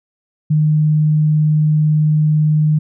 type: tone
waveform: sine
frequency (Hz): 153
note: D#3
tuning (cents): -29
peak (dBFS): -10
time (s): 0.5-2.79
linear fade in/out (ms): 10
effects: none